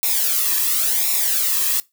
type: noise with flanger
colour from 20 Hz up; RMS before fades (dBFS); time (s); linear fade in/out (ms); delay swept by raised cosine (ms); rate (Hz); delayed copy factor
blue; -19; 0.03-1.8; 0; 0.64 to 1.4; 0.93; -0.8
effects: noise-tail reverb RT60 0.2 s tail -21 dB re dry